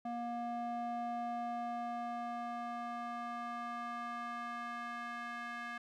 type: tone with band-pass filter sweep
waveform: square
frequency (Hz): 237.5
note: A#3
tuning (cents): +33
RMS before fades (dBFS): -41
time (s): 0.05-5.78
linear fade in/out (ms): 5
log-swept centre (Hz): 590 to 1600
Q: 2.2
effects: none